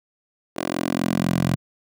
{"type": "tone with high-pass filter sweep", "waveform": "10% pulse", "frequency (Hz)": 44, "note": "F1", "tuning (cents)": 14, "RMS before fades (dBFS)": -23, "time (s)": [0.56, 1.56], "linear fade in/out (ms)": 10, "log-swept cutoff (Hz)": [390, 130], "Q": 1.9, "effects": []}